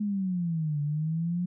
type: exponential two-way sweep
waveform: sine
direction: down then up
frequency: 211.8 to 144.7 to 180.2 Hz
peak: -26 dBFS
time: 0-1.46 s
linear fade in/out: 10 ms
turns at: 0.81 s
effects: none